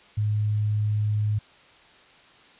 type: tone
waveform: sine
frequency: 105.6 Hz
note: G#2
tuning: 29 cents sharp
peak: -21 dBFS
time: 0.17-1.39 s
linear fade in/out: 10 ms
effects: white hiss -53 dBFS RMS until 2.59 s + resampled to 8000 Hz